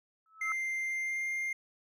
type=tone with exponential growth; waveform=sine; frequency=1304 Hz; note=E6; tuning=19 cents flat; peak=-30 dBFS; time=0.26-0.52 s; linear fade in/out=1 ms; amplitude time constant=56 ms
type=tone with pitch glide; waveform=triangle; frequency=2093 to 2110 Hz; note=C7 to C7; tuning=0 to +14 cents; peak=-30 dBFS; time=0.41-1.53 s; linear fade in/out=5 ms; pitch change=+14 cents; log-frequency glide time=0.82-1.28 s
effects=none